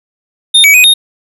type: tone with pitch steps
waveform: square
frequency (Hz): 3652 / 2275 / 2495 / 3702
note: A#7 / C#7 / D#7 / A#7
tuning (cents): -36 / +44 / +4 / -13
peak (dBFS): -3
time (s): 0.54-0.94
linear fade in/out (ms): 10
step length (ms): 100
effects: none